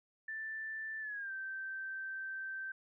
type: tone with pitch glide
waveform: sine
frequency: 1767 to 1556.1 Hz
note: A6 to G6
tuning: +7 to -13 cents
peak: -39 dBFS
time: 0.28-2.72 s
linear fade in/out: 5 ms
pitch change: -220 cents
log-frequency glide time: 1-1.32 s
effects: none